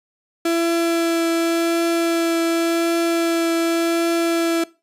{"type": "tone with vibrato", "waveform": "35% pulse", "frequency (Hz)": 334.5, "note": "E4", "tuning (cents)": 25, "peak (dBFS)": -15, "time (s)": [0.45, 4.64], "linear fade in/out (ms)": 5, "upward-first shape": "triangle", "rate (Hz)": 0.89, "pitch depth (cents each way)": 11, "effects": ["noise-tail reverb RT60 0.3 s tail -21 dB re dry", "resampled to 32000 Hz"]}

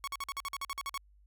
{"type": "tone bursts", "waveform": "sawtooth", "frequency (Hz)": 1108.7, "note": "C#6", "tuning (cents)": 0, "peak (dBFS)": -31, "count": 12, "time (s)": [0.04, 0.976], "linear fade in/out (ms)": 0, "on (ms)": 34, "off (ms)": 48, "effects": ["added 50 Hz sine -59 dBFS peak until 1.26 s"]}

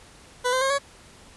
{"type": "tone with pitch steps", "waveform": "20% pulse", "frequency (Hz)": [496.5, 516.7, 537.7, 559.6], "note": ["B4", "C5", "C5", "C#5"], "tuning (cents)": [9, -22, 47, 16], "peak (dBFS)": -16, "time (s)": [0.44, 0.788], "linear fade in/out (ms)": 20, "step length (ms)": 87, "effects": ["pink hiss -50 dBFS RMS until 1.36 s", "resampled to 24000 Hz"]}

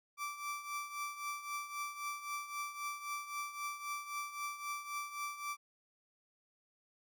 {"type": "tone with tremolo", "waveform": "30% pulse", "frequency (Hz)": 1167, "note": "D6", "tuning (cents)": -11, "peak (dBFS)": -34, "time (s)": [0.17, 5.57], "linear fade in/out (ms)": 50, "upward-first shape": "triangle", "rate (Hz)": 3.8, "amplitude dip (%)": 75, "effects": []}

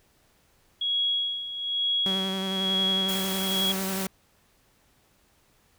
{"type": "tone with tremolo", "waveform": "sine", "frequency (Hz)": 3322, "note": "G#7", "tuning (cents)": 0, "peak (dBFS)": -22, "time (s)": [0.81, 3.72], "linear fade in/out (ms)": 5, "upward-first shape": "sine", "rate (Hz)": 1.1, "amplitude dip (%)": 70}
{"type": "tone with vibrato", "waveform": "sawtooth", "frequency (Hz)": 191.2, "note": "G3", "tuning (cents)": -43, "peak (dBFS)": -25, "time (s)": [2.06, 4.07], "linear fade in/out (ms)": 0, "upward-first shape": "square", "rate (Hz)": 11, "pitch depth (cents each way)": 16}
{"type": "noise", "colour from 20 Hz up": "white", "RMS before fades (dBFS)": -34, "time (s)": [3.08, 4.07], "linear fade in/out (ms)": 10}
{"effects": ["pink hiss -64 dBFS RMS until 5.78 s"]}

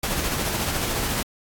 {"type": "noise with tremolo", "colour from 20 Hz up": "pink", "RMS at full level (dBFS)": -24, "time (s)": [0.03, 1.23], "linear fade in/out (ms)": 5, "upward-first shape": "sine", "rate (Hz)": 14, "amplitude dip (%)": 30, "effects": ["AAC 64 kbps"]}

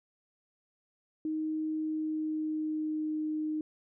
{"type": "tone with pitch glide", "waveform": "sine", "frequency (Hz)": [312.3, 308.5], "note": ["D#4", "D#4"], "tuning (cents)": [7, -15], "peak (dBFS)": -30, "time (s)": [1.25, 3.61], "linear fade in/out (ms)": 2, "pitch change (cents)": -22, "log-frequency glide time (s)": [1.76, 3.18], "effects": []}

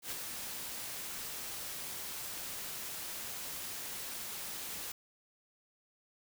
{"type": "noise with ADSR envelope", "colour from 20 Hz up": "white", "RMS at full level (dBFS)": -38, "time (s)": [0.02, 4.92], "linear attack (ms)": 91, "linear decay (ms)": 32, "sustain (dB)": -4, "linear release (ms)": 4, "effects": []}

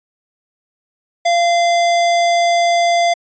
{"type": "tone", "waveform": "square", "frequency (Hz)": 689, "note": "F5", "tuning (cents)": -24, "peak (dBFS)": -12, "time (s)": [1.25, 3.14], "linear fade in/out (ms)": 10, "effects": ["resampled to 16000 Hz"]}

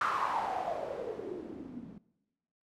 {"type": "noise with low-pass filter sweep", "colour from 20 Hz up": "blue", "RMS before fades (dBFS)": -36, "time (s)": [0.01, 1.98], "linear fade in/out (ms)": 2, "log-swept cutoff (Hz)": [1300, 200], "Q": 6.2, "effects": ["noise-tail reverb RT60 1.0 s tail -20 dB re dry"]}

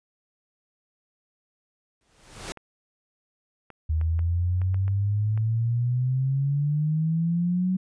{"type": "noise with exponential growth", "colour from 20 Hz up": "pink", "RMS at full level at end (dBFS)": -32, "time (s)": [2.01, 2.52], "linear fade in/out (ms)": 0, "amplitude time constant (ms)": 110}
{"type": "clicks", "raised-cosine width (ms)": 0.5, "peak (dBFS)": -28, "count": 8, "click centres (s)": [2.573, 3.703, 4.013, 4.192, 4.617, 4.744, 4.88, 5.376]}
{"type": "exponential sweep", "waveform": "sine", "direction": "up", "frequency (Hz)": [77.78, 187.9], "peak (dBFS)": -21, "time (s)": [3.89, 7.77], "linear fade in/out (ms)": 10}
{"effects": ["resampled to 22050 Hz"]}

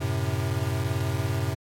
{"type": "chord", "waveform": "square", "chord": "F# diminished", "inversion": "none", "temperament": "equal", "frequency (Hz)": [92.5, 110, 130.81], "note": ["F#2", "A2", "C3"], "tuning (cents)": [0, 0, 0], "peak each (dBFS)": -30, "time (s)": [0, 1.55], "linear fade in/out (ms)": 20, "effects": ["AAC 64 kbps"]}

